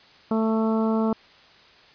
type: harmonic tone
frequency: 221.6 Hz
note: A3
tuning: 13 cents sharp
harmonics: 1 / 2 / 3 / 4 / 5 / 6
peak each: -21 / -27 / -31 / -33 / -35 / -37 dBFS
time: 0.31-1.13 s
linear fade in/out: 2 ms
effects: white hiss -52 dBFS RMS until 1.94 s + resampled to 11025 Hz